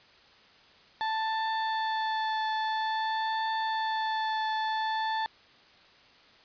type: tone with vibrato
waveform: 35% pulse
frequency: 880 Hz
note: A5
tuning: in tune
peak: -26 dBFS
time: 1.01-5.26 s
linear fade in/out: 0 ms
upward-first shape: triangle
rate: 0.5 Hz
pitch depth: 13 cents each way
effects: white hiss -57 dBFS RMS until 6.44 s + resampled to 11025 Hz